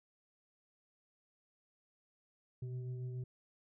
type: tone with frequency modulation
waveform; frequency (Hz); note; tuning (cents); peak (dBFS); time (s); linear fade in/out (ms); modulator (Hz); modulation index
sine; 124.5; B2; +14; -39; 2.62-3.24; 5; 256; 0.42
effects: none